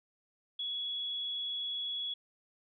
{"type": "tone", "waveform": "sine", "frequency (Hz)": 3368, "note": "G#7", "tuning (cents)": 24, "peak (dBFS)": -34, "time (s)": [0.59, 2.14], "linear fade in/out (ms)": 5, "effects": []}